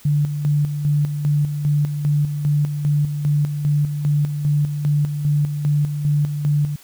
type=tone with tremolo; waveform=sine; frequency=146.83 Hz; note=D3; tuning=in tune; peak=-14 dBFS; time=0.05-6.76 s; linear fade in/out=5 ms; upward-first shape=square; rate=2.5 Hz; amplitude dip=55%; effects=white hiss -47 dBFS RMS until 6.83 s

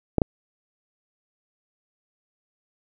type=clicks; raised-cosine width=2 ms; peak=-5 dBFS; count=2; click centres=0.183 / 0.218 s; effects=none

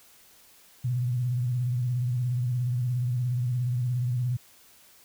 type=tone with vibrato; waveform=sine; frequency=123.47 Hz; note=B2; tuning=in tune; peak=-24 dBFS; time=0.84-4.37 s; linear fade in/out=10 ms; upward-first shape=sine; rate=17 Hz; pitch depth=70 cents each way; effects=white hiss -56 dBFS RMS until 5.04 s

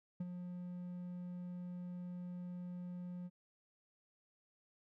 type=tone with ADSR envelope; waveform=triangle; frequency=178.2 Hz; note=F3; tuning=35 cents sharp; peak=-34 dBFS; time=0.2-3.3 s; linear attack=7 ms; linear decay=35 ms; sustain=-7 dB; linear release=40 ms; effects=none

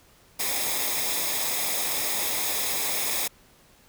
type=noise with comb filter; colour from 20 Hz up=white; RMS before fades=-27 dBFS; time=0.39-3.28 s; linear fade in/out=10 ms; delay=0.68 ms; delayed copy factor=-0.6; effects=pink hiss -57 dBFS RMS until 3.88 s

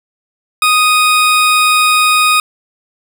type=tone; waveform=20% pulse; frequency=1244.5 Hz; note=D#6; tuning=in tune; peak=-3 dBFS; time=0.62-2.4 s; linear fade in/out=2 ms; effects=none

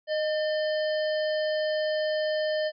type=harmonic tone with a mistuned harmonic; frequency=617 Hz; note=D#5; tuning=15 cents flat; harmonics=1 / 3 / 5 / 7 / 8; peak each=-25 / -35 / -39 / -42 / -43 dBFS; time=0.07-2.72 s; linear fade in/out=50 ms; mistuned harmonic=3; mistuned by=-52 cents; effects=none

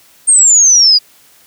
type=exponential sweep; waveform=sine; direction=down; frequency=8720 to 4810 Hz; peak=-4 dBFS; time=0.27-0.99 s; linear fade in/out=20 ms; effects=white hiss -46 dBFS RMS until 1.46 s + high-pass 60 Hz 12 dB/octave

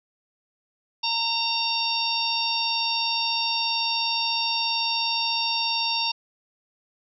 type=harmonic tone; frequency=919 Hz; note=A#5; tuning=25 cents flat; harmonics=1 / 3 / 4 / 5 / 6; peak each=-29 / -29 / -29 / -29 / -29 dBFS; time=1.03-6.12 s; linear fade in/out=10 ms; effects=none

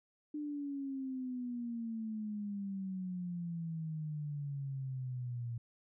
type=exponential sweep; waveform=sine; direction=down; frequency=300.8 to 116.54 Hz; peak=-37 dBFS; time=0.34-5.58 s; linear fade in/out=5 ms; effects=none

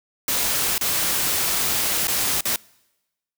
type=noise with dropouts; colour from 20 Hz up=white; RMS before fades=-22 dBFS; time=0.28-2.56 s; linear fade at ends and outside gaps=1 ms; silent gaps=0.78-0.811 / 2.071-2.081 / 2.408-2.454 s; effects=noise-tail reverb RT60 1.0 s tail -25 dB re dry

